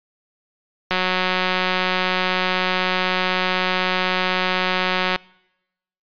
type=click train; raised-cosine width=0.3 ms; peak=-4 dBFS; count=783; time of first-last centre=0.91-5.16 s; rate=184 Hz; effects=noise-tail reverb RT60 0.9 s tail -25 dB re dry + resampled to 11025 Hz